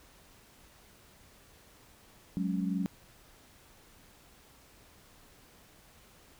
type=chord; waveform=sine; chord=F# suspended second; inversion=none; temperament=equal; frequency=185 / 207.7 / 277.2 Hz; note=F#3 / G#3 / C#4; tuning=0 / 0 / 0 cents; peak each=-31 / -35 / -36 dBFS; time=2.37-2.86 s; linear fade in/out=0 ms; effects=pink hiss -59 dBFS RMS until 6.39 s